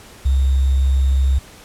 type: tone with sample-and-hold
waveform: sine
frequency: 66.9 Hz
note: C2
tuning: 39 cents sharp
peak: -12 dBFS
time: 0.25-1.39 s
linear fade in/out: 10 ms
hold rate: 3675 Hz
effects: pink hiss -42 dBFS RMS until 1.64 s + low-pass 12000 Hz 12 dB/octave